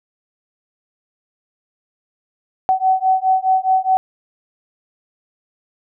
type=beating tone pair; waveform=sine; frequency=753 / 757.8 Hz; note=F#5 / F#5; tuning=+30 / +41 cents; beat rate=4.8 Hz; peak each=-16 dBFS; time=2.69-3.97 s; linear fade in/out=0 ms; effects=none